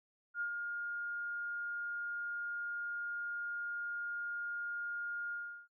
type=tone with ADSR envelope; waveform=sine; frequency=1417 Hz; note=F6; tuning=25 cents sharp; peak=-33 dBFS; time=0.34-5.68 s; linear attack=68 ms; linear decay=88 ms; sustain=-4 dB; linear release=360 ms; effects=noise-tail reverb RT60 0.1 s tail -24 dB re dry